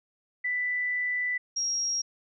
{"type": "tone pair in turn", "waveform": "sine", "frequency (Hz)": [1984, 5612], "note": ["B6", "F8"], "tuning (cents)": [7, 8], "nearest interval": "octave + tritone", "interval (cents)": 1801, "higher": "second", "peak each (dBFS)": -26, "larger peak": "neither", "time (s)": [[0.44, 1.38], [1.56, 2.02]], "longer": "first", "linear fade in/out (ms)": 10, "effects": []}